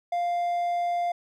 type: tone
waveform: triangle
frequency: 698.5 Hz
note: F5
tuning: in tune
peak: -22 dBFS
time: 0.12-1.12 s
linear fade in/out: 5 ms
effects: none